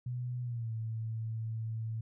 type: tone with pitch glide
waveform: sine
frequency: 123.47 to 111.92 Hz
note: B2 to A2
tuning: 0 to +30 cents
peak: -34 dBFS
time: 0.06-2.01 s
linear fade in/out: 5 ms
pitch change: -170 cents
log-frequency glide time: 0.42-0.71 s
effects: none